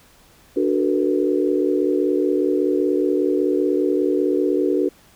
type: chord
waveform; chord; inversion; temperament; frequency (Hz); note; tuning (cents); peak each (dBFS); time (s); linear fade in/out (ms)
sine; B minor seventh; first; equal with one note detuned; 293.7 / 370 / 440 / 485.1; D4 / F#4 / A4 / B4; 0 / 0 / 0 / -31; -21 / -20 / -24 / -24; 0.56-4.89; 10
effects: pink hiss -52 dBFS RMS until 5.15 s